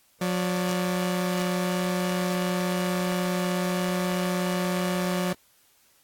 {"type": "tone pair together", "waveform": "sawtooth", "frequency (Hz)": [180.1, 576.9], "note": ["F#3", "D5"], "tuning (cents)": [-46, -31], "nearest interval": "octave + minor sixth", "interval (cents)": 2015, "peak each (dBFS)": [-21, -28], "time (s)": [0.21, 5.33], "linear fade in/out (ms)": 5, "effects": ["white hiss -62 dBFS RMS until 6.03 s", "AAC 64 kbps"]}